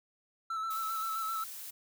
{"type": "tone with vibrato", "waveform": "triangle", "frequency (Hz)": 1318.5, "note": "E6", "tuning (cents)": 0, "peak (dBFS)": -31, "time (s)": [0.5, 1.44], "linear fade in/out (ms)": 5, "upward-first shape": "square", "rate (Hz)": 7.6, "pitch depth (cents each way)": 24}
{"type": "noise", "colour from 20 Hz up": "blue", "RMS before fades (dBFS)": -44, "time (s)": [0.7, 1.71], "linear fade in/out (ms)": 10}
{"effects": []}